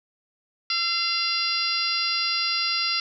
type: harmonic tone with a mistuned harmonic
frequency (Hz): 690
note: F5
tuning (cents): -21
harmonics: 2 / 3 / 4 / 5 / 6 / 7 / 8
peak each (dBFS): -32 / -33 / -30 / -35 / -31 / -25 / -34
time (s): 0.7-3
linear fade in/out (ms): 2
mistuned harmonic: 2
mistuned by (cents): -32
effects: none